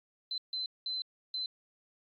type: tone bursts at uneven times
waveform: sine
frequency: 4057 Hz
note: B7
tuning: 46 cents sharp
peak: -33 dBFS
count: 4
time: 0.31-0.38 / 0.53-0.66 / 0.86-1.02 / 1.34-1.46 s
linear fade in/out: 2 ms
effects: AAC 48 kbps